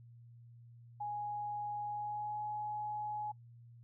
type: tone with pitch glide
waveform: sine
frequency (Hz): 830.6 to 841.7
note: G#5 to G#5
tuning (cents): 0 to +23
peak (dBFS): -37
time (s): 1-3.32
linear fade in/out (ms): 10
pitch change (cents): +23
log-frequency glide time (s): 1.87-2.41
effects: noise-tail reverb RT60 0.1 s tail -21 dB re dry + added 118 Hz sine -54 dBFS peak until 3.83 s